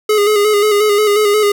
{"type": "tone with vibrato", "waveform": "square", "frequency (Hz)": 417.5, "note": "G#4", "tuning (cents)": 9, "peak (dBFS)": -10, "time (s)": [0.09, 1.52], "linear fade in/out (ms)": 5, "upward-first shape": "square", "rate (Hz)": 5.6, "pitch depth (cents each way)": 36, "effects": []}